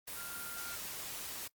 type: tone in noise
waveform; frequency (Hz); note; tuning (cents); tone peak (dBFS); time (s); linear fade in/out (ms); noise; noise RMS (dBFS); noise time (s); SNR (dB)
sine; 1396.9; F6; 0; -46; 0.16-0.76; 10; white; -43; 0.07-1.48; -6
effects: noise-tail reverb RT60 0.1 s tail -22 dB re dry + Opus 24 kbps